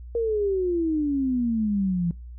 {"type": "exponential sweep", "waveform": "sine", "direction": "down", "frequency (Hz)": [472.5, 167.7], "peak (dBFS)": -21, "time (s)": [0.15, 2.11], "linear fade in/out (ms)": 2, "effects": ["noise-tail reverb RT60 0.3 s tail -24 dB re dry", "added 60 Hz sine -37 dBFS peak until 2.38 s"]}